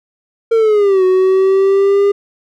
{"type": "linear two-way sweep", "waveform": "triangle", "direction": "down then up", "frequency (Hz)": [460.9, 370, 404.1], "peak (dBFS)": -6, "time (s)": [0.51, 2.12], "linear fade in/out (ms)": 10, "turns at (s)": 1.04, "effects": []}